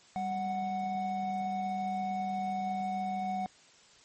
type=tone pair together; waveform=triangle; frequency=196 / 740 Hz; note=G3 / F#5; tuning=0 / 0 cents; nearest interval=octave + major seventh; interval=2300 cents; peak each=-35 / -30 dBFS; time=0.16-3.46 s; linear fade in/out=0 ms; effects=white hiss -59 dBFS RMS until 4.04 s + MP3 32 kbps